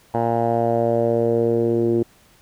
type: tone with low-pass filter sweep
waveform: 10% pulse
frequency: 116.54 Hz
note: A#2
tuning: in tune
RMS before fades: -19 dBFS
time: 0.14-2.03 s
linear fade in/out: 5 ms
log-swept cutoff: 880 to 350 Hz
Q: 3.5
effects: pink hiss -54 dBFS RMS until 2.41 s